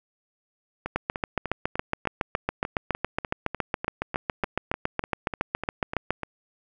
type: two click trains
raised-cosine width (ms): 0.5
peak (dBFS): -15 / -9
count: 19 / 38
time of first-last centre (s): 0.86-6.233 / 0.96-6.106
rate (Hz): 3.35 / 7.19
effects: none